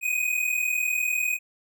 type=tone pair together; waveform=square; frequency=2473 / 2513 Hz; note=D#7 / D#7; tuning=-11 / +17 cents; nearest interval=unison; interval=28 cents; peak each=-27 / -27 dBFS; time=0.01-1.39 s; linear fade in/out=50 ms; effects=none